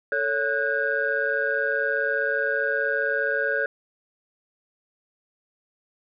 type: tone cluster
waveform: sine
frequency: 443.8 / 559 / 1475 / 1614 Hz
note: A4 / C#5 / F#6 / G#6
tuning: +15 / +14 / -6 / -50 cents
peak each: -29 / -27 / -26 / -26 dBFS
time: 0.12-3.66 s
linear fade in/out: 2 ms
effects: tanh soft clip ceiling -11 dBFS